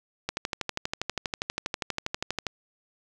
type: click train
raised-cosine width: 0.2 ms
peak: -11 dBFS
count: 28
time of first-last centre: 0.29-2.467 s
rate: 12.4 Hz
effects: none